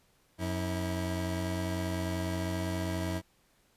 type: tone pair together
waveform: 25% pulse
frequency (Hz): 90.1 / 322.7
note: F#2 / E4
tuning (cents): -45 / -37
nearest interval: octave + minor seventh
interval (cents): 2208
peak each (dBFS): -29 / -32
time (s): 0.38-3.22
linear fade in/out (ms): 50
effects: pink hiss -68 dBFS RMS until 3.76 s + resampled to 32000 Hz